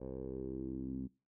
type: tone with low-pass filter sweep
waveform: 10% pulse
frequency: 65.6 Hz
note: C2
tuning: 5 cents sharp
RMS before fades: -42 dBFS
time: 0-1.08 s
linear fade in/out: 20 ms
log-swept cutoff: 550 to 240 Hz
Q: 4.4
effects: noise-tail reverb RT60 0.3 s tail -21 dB re dry